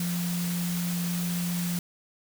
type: tone in noise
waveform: sine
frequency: 174.61 Hz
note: F3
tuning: in tune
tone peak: -27 dBFS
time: 0-1.79 s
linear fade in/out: 2 ms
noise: white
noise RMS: -36 dBFS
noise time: 0-1.79 s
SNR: +6 dB
effects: none